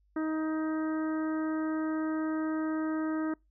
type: harmonic tone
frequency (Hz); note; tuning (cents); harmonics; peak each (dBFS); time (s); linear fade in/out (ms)
314.2; D#4; +17; 1 / 2 / 3 / 4 / 5 / 6; -29 / -41 / -45 / -42 / -45 / -50; 0.16-3.34; 5
effects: noise-tail reverb RT60 0.2 s tail -26 dB re dry + added 50 Hz sine -65 dBFS peak until 3.5 s